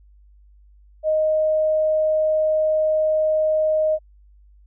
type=tone; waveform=sine; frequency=622.3 Hz; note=D#5; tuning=in tune; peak=-16 dBFS; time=1.03-3.99 s; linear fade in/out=50 ms; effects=added 50 Hz sine -48 dBFS peak until 4.66 s